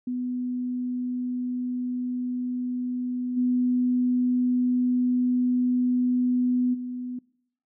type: tone with level steps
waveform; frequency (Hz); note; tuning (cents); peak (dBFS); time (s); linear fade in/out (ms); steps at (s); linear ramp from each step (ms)
sine; 248.9; B3; +14; -26 / -20 / -30; 0.07-7.19; 5; 3.36 / 6.73; 20
effects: noise-tail reverb RT60 0.7 s tail -24 dB re dry